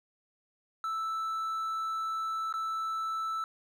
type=tone with dropouts; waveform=triangle; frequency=1318.5 Hz; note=E6; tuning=in tune; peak=-29 dBFS; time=0.84-3.44 s; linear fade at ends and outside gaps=1 ms; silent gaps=2.526-2.539 s; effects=none